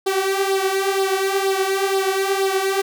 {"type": "tone with flanger", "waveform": "sawtooth", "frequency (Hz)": 387.3, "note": "G4", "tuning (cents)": -21, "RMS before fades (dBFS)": -20, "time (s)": [0.06, 2.82], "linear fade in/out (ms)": 10, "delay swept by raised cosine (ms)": [0.21, 4.71], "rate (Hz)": 2.1, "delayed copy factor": 0.65, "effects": []}